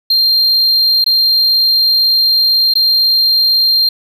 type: tone with dropouts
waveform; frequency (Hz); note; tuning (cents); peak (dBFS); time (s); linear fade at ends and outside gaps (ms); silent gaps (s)
triangle; 4186; C8; 0; -7; 0.1-3.89; 5; 1.043-1.062 / 2.738-2.753
effects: none